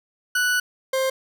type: tone pair in turn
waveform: 40% pulse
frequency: 1480 / 527.5 Hz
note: F#6 / C5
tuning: 0 / +14 cents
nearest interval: octave + tritone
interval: 1786 cents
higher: first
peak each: -18 / -19 dBFS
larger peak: first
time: 0.35-0.6 / 0.93-1.1 s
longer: first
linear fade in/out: 5 ms
effects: none